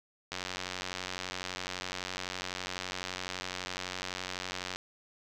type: click train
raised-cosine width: 0.2 ms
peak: -18 dBFS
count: 409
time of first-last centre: 0.32-4.76 s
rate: 91.9 Hz
effects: none